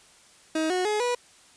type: tone with pitch steps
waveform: 30% pulse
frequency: 316.4 / 365.6 / 422.3 / 488 Hz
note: D#4 / F#4 / G#4 / B4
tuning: +29 / -21 / +29 / -21 cents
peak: -21 dBFS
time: 0.55-1.15 s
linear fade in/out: 5 ms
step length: 150 ms
effects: white hiss -55 dBFS RMS until 1.56 s + resampled to 22050 Hz